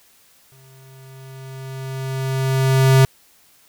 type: tone with exponential growth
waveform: square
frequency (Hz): 132.8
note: C3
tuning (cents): +26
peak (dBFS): -9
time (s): 0.52-3.05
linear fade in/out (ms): 0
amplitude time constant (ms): 550
effects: white hiss -54 dBFS RMS until 3.68 s